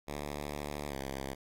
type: tone with pitch glide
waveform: 5% pulse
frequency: 73.1 to 67.81 Hz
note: D2 to C#2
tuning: -7 to -38 cents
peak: -26 dBFS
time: 0.07-1.35 s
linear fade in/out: 20 ms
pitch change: -131 cents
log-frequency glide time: 0.89-0.94 s
effects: AAC 48 kbps